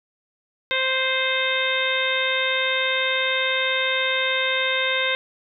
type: harmonic tone with a mistuned harmonic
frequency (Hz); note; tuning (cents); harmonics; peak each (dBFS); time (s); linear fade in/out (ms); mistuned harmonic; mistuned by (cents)
523.3; C5; 0; 1 / 2 / 3 / 4 / 5 / 6 / 7; -27 / -31 / -27 / -25 / -29 / -32 / -26; 0.71-5.15; 0; 5; -16
effects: none